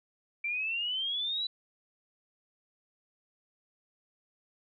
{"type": "exponential sweep", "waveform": "sine", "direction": "up", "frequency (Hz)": [2333, 3987], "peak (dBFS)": -30, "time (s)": [0.44, 1.47], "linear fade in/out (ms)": 5, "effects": []}